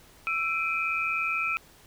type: tone cluster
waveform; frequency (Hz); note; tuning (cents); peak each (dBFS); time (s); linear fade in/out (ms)
sine; 1332 / 2369 / 2529; E6 / D7 / D#7; +18 / +14 / +28; -30; 0.27-1.57; 0
effects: pink hiss -55 dBFS RMS until 1.86 s